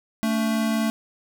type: tone pair together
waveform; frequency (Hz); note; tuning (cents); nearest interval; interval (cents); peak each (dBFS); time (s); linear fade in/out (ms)
square; 221.9 / 286.7; A3 / D4; +15 / -42; major third; 443; -22 / -30; 0.23-0.9; 0
effects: none